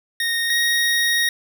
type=tone pair in turn; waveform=25% pulse; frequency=1856 / 1873.2 Hz; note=A#6 / A#6; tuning=-8 / +8 cents; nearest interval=unison; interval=16 cents; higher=second; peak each=-16 / -13 dBFS; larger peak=second; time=0.2-0.5 / 0.5-1.29 s; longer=second; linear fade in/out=2 ms; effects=none